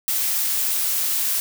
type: noise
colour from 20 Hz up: blue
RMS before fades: -22 dBFS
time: 0.08-1.4 s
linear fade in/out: 0 ms
effects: none